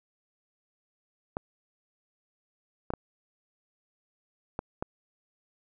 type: clicks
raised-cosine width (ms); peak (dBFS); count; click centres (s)
1; -17; 5; 1.369 / 2.904 / 2.937 / 4.591 / 4.825
effects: none